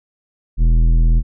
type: tone with tanh clipping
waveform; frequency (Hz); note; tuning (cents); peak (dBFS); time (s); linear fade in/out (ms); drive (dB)
triangle; 41; E1; -9; -11; 0.57-1.23; 50; 15
effects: none